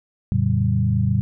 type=tone cluster; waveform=sine; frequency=88.8 / 115.3 / 142.8 / 192 Hz; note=F2 / A#2 / D3 / G3; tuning=+29 / -19 / -48 / -36 cents; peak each=-23 / -19 / -25 / -23 dBFS; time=0.32-1.21 s; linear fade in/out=0 ms; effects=none